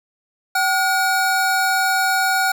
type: tone pair together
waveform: square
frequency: 764 / 1442.2 Hz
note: G5 / F#6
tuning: -45 / -45 cents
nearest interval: major seventh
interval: 1100 cents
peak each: -20 / -19 dBFS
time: 0.55-2.52 s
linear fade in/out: 5 ms
effects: none